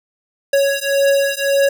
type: beating tone pair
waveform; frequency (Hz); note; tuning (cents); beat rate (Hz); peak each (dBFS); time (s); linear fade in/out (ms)
square; 554.4 / 556.2; C#5 / C#5; 0 / +6; 1.8; -17 / -17; 0.53-1.69; 5
effects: none

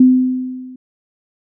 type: tone with level ramp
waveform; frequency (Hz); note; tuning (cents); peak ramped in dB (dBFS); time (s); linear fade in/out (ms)
sine; 255.5; C4; -41; -3 to -32; 0-0.76; 5
effects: none

